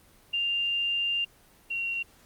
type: tone pair in turn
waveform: sine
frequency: 2794 / 2749 Hz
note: F7 / F7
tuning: 0 / -28 cents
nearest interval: unison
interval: 28 cents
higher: first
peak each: -25 / -28 dBFS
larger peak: first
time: 0.33-1.25 / 1.7-2.03 s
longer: first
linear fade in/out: 10 ms
effects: pink hiss -58 dBFS RMS until 2.25 s + Opus 24 kbps